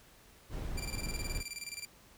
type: noise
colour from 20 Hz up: brown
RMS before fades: -38 dBFS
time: 0.49-1.44 s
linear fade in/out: 50 ms
type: tone with tremolo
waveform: 15% pulse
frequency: 2364 Hz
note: D7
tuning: 11 cents sharp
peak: -32 dBFS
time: 0.77-1.86 s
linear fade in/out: 10 ms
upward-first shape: square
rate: 19 Hz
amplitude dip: 75%
effects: pink hiss -60 dBFS RMS until 2.17 s